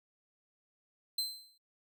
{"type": "tone with exponential decay", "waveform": "40% pulse", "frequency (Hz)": 4100, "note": "C8", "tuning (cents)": -36, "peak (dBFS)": -28, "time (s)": [1.18, 1.58], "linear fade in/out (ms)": 5, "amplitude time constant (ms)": 85, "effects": ["noise-tail reverb RT60 0.1 s tail -26 dB re dry"]}